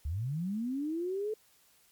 sine linear sweep, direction up, 65.41 to 440 Hz, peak -31 dBFS, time 0.05-1.34 s, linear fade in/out 5 ms, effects white hiss -65 dBFS RMS until 1.91 s + MP3 96 kbps

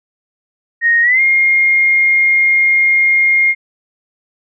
sine tone with pitch glide, 1864.7 to 2130 Hz, A#6 to C7, 0 to +30 cents, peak -8 dBFS, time 0.81-3.55 s, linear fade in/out 50 ms, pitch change +230 cents, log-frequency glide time 1.02-1.21 s, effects none

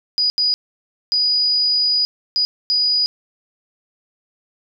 sine tone bursts at uneven times, 4925 Hz, D#8, 19 cents flat, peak -14 dBFS, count 5, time 0.18-0.3 / 0.38-0.54 / 1.12-2.05 / 2.36-2.45 / 2.7-3.06 s, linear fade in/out 0 ms, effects none

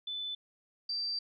sine tone pair in turn, 3505 / 4679 Hz, A7 / D8, -7 / -7 cents, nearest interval perfect fourth, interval 500 cents, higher second, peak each -35 / -32 dBFS, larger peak second, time 0.07-0.35 / 0.89-1.19 s, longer second, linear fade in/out 5 ms, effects none

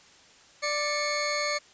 20% pulse tone pair together, 588.9 / 2189 Hz, D5 / C#7, +5 / -22 cents, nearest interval octave + major seventh, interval 2273 cents, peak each -24 dBFS, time 0.62-1.59 s, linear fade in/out 20 ms, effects white hiss -55 dBFS RMS until 1.73 s + resampled to 16000 Hz

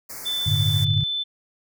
white band-stop noise, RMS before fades -36 dBFS, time 0.09-0.85 s, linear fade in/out 10 ms, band 2300 to 4500 Hz, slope 96 dB/octave
sine tone, 3520 Hz, A7, in tune, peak -23 dBFS, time 0.25-1.24 s, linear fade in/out 20 ms
sine chord, G suspended second, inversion none, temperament equal with one note detuned, 98 / 111.47 / 146.83 Hz, G2 / A2 / D3, 0 / +23 / 0 cents, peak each -23 dBFS, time 0.46-1.04 s, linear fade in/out 10 ms
clicks, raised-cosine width 0.2 ms, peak -30 dBFS, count 10, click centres 0.695 / 0.73 / 0.785 / 0.835 / 0.868 / 0.905 / 0.938 / 0.977 / 1.007 / 1.038 s
effects none

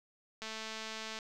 click train, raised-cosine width 0.2 ms, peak -25 dBFS, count 170, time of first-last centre 0.42-1.188 s, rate 220 Hz, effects none

